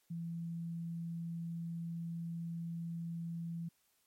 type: tone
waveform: sine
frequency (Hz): 167.8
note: E3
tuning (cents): +31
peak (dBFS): -38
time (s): 0.1-3.69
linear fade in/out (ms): 10
effects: white hiss -75 dBFS RMS until 4.06 s + MP3 64 kbps